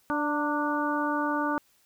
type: harmonic tone with a mistuned harmonic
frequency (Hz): 293.7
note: D4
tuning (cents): 0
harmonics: 1 / 2 / 3 / 4 / 5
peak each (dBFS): -29 / -34 / -31 / -32 / -33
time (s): 0.1-1.58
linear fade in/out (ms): 0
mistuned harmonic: 3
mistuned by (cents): +40
effects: white hiss -65 dBFS RMS until 1.85 s